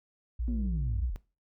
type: tone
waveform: sine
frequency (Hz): 58.27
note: A#1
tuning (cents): 0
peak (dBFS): -28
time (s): 0.39-1.1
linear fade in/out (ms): 10
type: linear sweep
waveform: sine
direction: down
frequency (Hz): 249.9 to 33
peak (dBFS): -31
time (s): 0.48-1.16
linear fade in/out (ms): 0
effects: noise-tail reverb RT60 0.3 s tail -20 dB re dry + tanh soft clip ceiling -23 dBFS